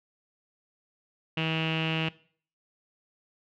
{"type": "tone with low-pass filter", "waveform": "sawtooth", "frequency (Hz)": 160.6, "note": "E3", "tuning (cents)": -45, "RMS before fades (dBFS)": -29, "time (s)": [1.37, 2.09], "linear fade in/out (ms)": 5, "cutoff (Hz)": 2800, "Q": 9.4, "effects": ["noise-tail reverb RT60 0.5 s tail -20 dB re dry"]}